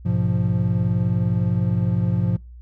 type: chord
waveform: triangle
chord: F diminished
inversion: first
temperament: equal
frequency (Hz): 103.83 / 123.47 / 174.61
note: Ab2 / Cb3 / F3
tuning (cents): 0 / 0 / 0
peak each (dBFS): -20 / -21 / -20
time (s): 0.05-2.37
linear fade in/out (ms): 10
effects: noise-tail reverb RT60 0.3 s tail -26 dB re dry + added 60 Hz sine -38 dBFS peak until 2.61 s